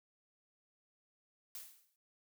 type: noise with exponential decay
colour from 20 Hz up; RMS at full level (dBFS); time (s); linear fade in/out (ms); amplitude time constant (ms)
blue; -44; 1.55-1.96; 1; 88
effects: noise-tail reverb RT60 0.1 s tail -19 dB re dry